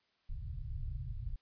pink low-pass noise, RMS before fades -40 dBFS, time 0.29-1.36 s, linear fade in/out 2 ms, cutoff 140 Hz, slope 96 dB/octave, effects white hiss -75 dBFS RMS until 1.41 s + resampled to 11025 Hz

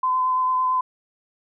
sine tone with vibrato, 1022 Hz, C6, 41 cents flat, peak -18 dBFS, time 0.03-0.81 s, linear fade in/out 5 ms, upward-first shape sine, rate 8.9 Hz, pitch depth 13 cents each way, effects none

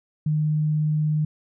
sine tone, 152.8 Hz, D#3, 31 cents flat, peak -19 dBFS, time 0.26-1.25 s, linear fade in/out 5 ms, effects none

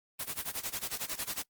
white noise with tremolo, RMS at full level -34 dBFS, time 0.19-1.43 s, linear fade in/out 10 ms, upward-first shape sine, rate 11 Hz, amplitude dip 90%, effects noise-tail reverb RT60 0.1 s tail -22 dB re dry + Opus 24 kbps

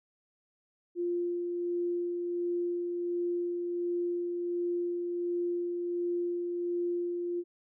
sine tone with tremolo, 349.2 Hz, F4, in tune, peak -28 dBFS, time 0.95-7.44 s, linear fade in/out 50 ms, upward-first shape sine, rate 1.4 Hz, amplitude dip 30%, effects none

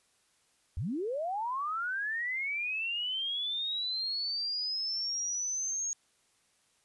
sine linear sweep, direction up, 65.41 to 6600 Hz, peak -31 dBFS, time 0.77-5.93 s, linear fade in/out 0 ms, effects white hiss -70 dBFS RMS until 6.84 s + resampled to 24000 Hz

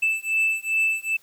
triangle beating tone pair, 2637 / 2639.5 Hz, E7 / E7, 0 / +2 cents, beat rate 2.5 Hz, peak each -22 / -22 dBFS, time 0.02-1.17 s, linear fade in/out 10 ms, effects white hiss -57 dBFS RMS until 1.22 s

